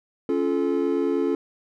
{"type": "chord", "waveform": "triangle", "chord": "Db augmented", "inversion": "none", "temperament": "just", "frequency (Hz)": [277.2, 346.5, 433.1], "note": ["Db4", "F4", "A4"], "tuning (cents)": [0, -14, -27], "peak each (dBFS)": -23, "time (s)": [0.29, 1.35], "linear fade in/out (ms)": 2, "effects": []}